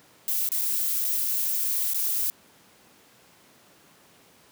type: noise with dropouts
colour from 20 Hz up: violet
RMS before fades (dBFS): -26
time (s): 0.28-2.3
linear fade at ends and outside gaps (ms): 0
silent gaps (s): 0.489-0.518 / 0.612-0.617 / 1.044-1.048 / 1.935-1.945
effects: pink hiss -56 dBFS RMS until 4.51 s + high-pass 150 Hz 12 dB/octave